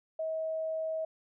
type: tone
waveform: sine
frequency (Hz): 639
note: D#5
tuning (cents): +46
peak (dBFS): -31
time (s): 0.19-1.05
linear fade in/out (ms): 5
effects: none